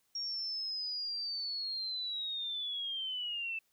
sine linear sweep, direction down, 5590 to 2634 Hz, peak -35 dBFS, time 0.15-3.59 s, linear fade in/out 5 ms, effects white hiss -75 dBFS RMS until 3.72 s

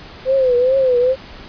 sine tone with vibrato, 512 Hz, C5, 38 cents flat, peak -11 dBFS, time 0.25-1.16 s, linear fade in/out 50 ms, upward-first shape triangle, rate 2.4 Hz, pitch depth 110 cents each way, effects pink hiss -37 dBFS RMS until 1.48 s + resampled to 11025 Hz

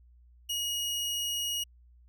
sawtooth tone, 2887 Hz, F#7, 43 cents flat, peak -27 dBFS, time 0.49-1.64 s, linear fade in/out 10 ms, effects added 60 Hz sine -55 dBFS peak until 2.08 s

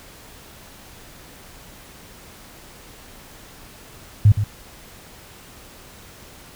sine tone with echo, 103.83 Hz, G#2, in tune, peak -7 dBFS, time 4.25-4.32 s, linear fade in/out 5 ms, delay 120 ms, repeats 1, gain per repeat -10 dB, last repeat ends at 4.44 s, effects pink hiss -44 dBFS RMS until 6.55 s

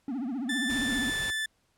triangle tone with vibrato, 256.5 Hz, C4, 34 cents flat, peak -28 dBFS, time 0.08-1.1 s, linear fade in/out 2 ms, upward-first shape triangle, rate 15 Hz, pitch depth 250 cents each way
30% pulse tone with pitch glide, 1764 to 1753.8 Hz, A6 to A6, +4 to -6 cents, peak -26 dBFS, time 0.49-1.46 s, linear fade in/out 5 ms, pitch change -10 cents, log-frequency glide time 0.89-0.98 s
pink noise, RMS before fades -39 dBFS, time 0.69-1.31 s, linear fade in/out 10 ms
effects pink hiss -71 dBFS RMS until 1.77 s + low-pass 11000 Hz 12 dB/octave

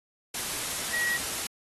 sine tone in noise, 1911 Hz, A#6, 43 cents sharp, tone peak -27 dBFS, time 0.93-1.17 s, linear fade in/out 5 ms, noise white, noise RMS -32 dBFS, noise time 0.34-1.47 s, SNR +2 dB, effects AAC 32 kbps

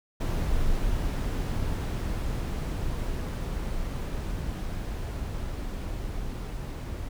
brown noise with level ramp, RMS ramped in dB -27 to -34 dBFS, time 0.2-7.09 s, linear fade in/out 10 ms, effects none

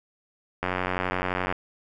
click train, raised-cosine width 0.5 ms, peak -11 dBFS, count 83, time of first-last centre 0.63-1.525 s, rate 91.6 Hz, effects none

